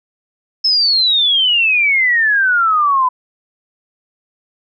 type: exponential sweep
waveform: sine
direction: down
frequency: 5274 to 996 Hz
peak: -10 dBFS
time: 0.64-3.09 s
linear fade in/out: 10 ms
effects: none